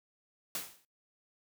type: noise with exponential decay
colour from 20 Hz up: white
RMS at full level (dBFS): -34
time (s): 0.55-0.85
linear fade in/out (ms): 1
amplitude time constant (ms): 65
effects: noise-tail reverb RT60 0.2 s tail -25 dB re dry + high-pass 100 Hz 12 dB/octave